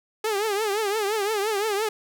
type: tone with vibrato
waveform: sawtooth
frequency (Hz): 418.4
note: G#4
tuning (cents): +13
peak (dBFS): -19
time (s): 0.24-1.89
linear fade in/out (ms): 5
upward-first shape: triangle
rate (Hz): 5.8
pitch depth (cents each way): 140
effects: none